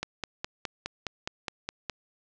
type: click train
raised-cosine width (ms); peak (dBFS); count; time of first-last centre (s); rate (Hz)
0.2; -14; 10; 0.03-1.897; 4.82
effects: low-pass 7000 Hz 12 dB/octave